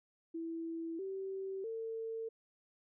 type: tone with pitch steps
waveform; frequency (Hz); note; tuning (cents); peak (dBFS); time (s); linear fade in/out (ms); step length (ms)
sine; 329.6 / 385.2 / 450.2; E4 / G4 / A4; 0 / -30 / +40; -38; 0.34-2.29; 10; 650
effects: none